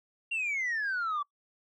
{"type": "exponential sweep", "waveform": "sine", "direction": "down", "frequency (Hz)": [2794, 1137], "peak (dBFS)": -27, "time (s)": [0.31, 1.23], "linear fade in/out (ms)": 10, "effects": ["noise-tail reverb RT60 0.1 s tail -25 dB re dry", "tanh soft clip ceiling -27 dBFS"]}